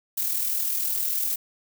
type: noise with amplitude modulation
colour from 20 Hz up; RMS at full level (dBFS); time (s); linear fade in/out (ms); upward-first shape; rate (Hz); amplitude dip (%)
violet; -24; 0.17-1.36; 10; sine; 39.8; 45
effects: none